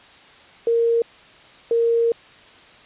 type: tone bursts at uneven times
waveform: sine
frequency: 464.1 Hz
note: A#4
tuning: 8 cents flat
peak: -15 dBFS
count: 2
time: 0.67-1.02 / 1.71-2.12 s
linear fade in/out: 2 ms
effects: white hiss -47 dBFS RMS until 2.85 s + resampled to 8000 Hz